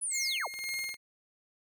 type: linear sweep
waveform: sine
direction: down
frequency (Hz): 10310 to 319.3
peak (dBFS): -31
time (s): 0.01-0.48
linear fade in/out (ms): 20
type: tone with tremolo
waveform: sawtooth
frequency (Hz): 2137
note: C7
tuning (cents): +36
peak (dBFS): -29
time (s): 0.1-0.97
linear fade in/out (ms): 50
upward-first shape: sine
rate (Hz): 1.9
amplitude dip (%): 60
type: click train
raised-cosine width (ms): 0.2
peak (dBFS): -30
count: 9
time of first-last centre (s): 0.54-0.942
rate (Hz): 19.9
effects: none